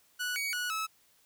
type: tone with pitch steps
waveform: sawtooth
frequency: 1474 / 2251 / 1465 / 1299 Hz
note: F#6 / C#7 / F#6 / E6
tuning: -7 / +26 / -18 / -26 cents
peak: -28 dBFS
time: 0.19-0.87 s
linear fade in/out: 20 ms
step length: 170 ms
effects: white hiss -66 dBFS RMS until 1.25 s